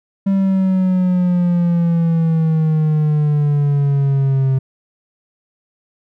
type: exponential sweep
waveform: triangle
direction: down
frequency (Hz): 196 to 132.2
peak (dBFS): -10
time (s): 0.26-4.59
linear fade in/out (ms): 10
effects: none